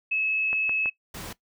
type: tone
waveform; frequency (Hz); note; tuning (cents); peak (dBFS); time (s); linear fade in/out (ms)
sine; 2588; E7; -32; -23; 0.11-0.9; 10
type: click train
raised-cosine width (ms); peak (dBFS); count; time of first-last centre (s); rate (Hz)
0.5; -21; 3; 0.53-0.858; 6.09
type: noise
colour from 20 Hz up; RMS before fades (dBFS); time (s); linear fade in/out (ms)
pink; -38; 1.14-1.33; 5
effects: noise-tail reverb RT60 0.1 s tail -18 dB re dry